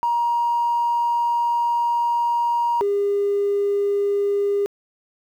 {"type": "tone pair in turn", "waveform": "triangle", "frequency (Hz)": [946, 403.9], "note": ["A#5", "G#4"], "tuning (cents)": [25, -48], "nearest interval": "octave + minor third", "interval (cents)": 1473, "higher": "first", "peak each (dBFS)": -14, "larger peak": "neither", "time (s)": [[0.03, 2.81], [2.81, 4.66]], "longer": "first", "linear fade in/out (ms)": 0, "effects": ["tanh soft clip ceiling -15 dBFS", "9-bit"]}